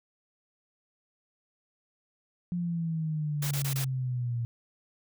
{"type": "exponential sweep", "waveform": "sine", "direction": "down", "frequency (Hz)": [177.4, 116.54], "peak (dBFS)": -28, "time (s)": [2.52, 4.45], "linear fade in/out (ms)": 0}
{"type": "noise bursts", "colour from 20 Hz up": "white", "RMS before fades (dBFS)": -35, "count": 4, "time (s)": [3.42, 3.846], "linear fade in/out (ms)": 5, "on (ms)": 90, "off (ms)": 22}
{"effects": []}